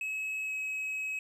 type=tone with pitch glide; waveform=triangle; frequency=2571 to 2556 Hz; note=E7 to D#7; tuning=-44 to +46 cents; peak=-31 dBFS; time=0.01-1.19 s; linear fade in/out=2 ms; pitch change=-10 cents; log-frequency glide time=0.46-0.51 s; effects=none